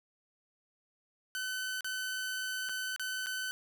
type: tone with dropouts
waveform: sawtooth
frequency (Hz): 1516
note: F#6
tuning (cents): +42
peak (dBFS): -31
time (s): 1.35-3.51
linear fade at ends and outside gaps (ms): 0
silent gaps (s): 1.808-1.845 / 2.689-2.694 / 2.962-2.996 / 3.261-3.268
effects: none